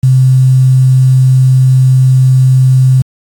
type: tone with quantisation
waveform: sine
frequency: 130 Hz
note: C3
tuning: 11 cents flat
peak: -3 dBFS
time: 0.03-3.02 s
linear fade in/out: 5 ms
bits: 5
effects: AAC 64 kbps